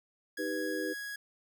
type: tone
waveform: 45% pulse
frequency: 1661.2 Hz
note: G#6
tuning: in tune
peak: -38 dBFS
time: 0.37-1.16 s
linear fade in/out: 5 ms
type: chord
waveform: sine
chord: Eb augmented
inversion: none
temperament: equal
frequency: 311.1 / 392 / 493.9 Hz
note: Eb4 / G4 / B4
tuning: 0 / 0 / 0 cents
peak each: -36 / -38 / -37 dBFS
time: 0.38-0.94 s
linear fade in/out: 20 ms
effects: none